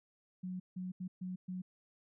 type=tone bursts at uneven times; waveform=sine; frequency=183.4 Hz; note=F#3; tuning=15 cents flat; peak=-38 dBFS; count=5; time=0.43-0.6 / 0.76-0.92 / 1-1.08 / 1.21-1.36 / 1.48-1.62 s; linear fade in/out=10 ms; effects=none